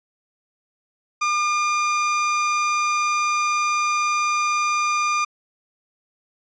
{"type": "tone", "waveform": "30% pulse", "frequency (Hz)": 1206, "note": "D6", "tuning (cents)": 46, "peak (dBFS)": -16, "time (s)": [1.21, 5.25], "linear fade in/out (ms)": 10, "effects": ["resampled to 16000 Hz"]}